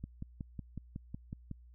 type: click train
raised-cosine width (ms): 5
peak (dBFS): -28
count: 9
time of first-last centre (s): 0.04-1.513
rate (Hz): 5.43
effects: added 60 Hz sine -54 dBFS peak until 1.74 s